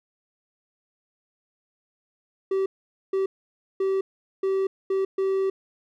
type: tone bursts at uneven times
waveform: triangle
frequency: 385.4 Hz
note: G4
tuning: 29 cents flat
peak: -19 dBFS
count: 6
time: 2.51-2.66 / 3.13-3.26 / 3.8-4.01 / 4.43-4.67 / 4.9-5.05 / 5.18-5.5 s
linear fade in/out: 5 ms
effects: none